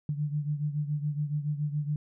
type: beating tone pair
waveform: sine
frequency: 146.83 / 153.93 Hz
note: D3 / D#3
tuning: 0 / -18 cents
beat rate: 7.1 Hz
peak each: -29 / -34 dBFS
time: 0.09-1.96 s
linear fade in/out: 2 ms
effects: none